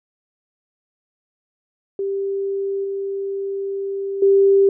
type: tone with level steps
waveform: sine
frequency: 393.5 Hz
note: G4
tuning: 7 cents sharp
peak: -20 / -22 / -10 dBFS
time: 1.99-4.69 s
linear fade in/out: 2 ms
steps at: 2.84 / 4.22 s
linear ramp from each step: 5 ms
effects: none